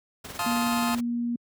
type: noise with tremolo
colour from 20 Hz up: pink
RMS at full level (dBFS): -37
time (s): 0.24-1.01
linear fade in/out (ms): 10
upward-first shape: sine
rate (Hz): 19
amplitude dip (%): 55
type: chord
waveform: sawtooth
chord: F dominant seventh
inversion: none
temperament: just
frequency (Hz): 698.5 / 873.1 / 1047.7 / 1257.2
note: F5 / A5 / C6 / Eb6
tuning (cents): 0 / -14 / +2 / +18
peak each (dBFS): -28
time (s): 0.39-0.95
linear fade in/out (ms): 2
type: tone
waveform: sine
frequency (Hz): 237.8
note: A#3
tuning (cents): +35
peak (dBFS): -25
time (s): 0.46-1.36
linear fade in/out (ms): 5
effects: high-pass 80 Hz 12 dB/octave